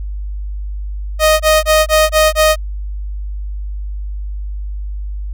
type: tone bursts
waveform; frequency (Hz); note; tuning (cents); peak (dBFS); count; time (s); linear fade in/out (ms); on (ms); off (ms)
sawtooth; 622.3; D#5; 0; -4; 6; 1.19-2.56; 50; 210; 22
effects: added 50 Hz sine -20 dBFS peak until 5.33 s